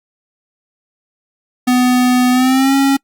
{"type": "tone with pitch glide", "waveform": "square", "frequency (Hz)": [249.8, 274], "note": ["B3", "C#4"], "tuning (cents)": [20, -20], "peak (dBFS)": -10, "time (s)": [1.67, 2.97], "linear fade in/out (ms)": 10, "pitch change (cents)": 160, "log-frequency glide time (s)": [2.31, 2.75], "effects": ["noise-tail reverb RT60 0.1 s tail -26 dB re dry", "Opus 48 kbps"]}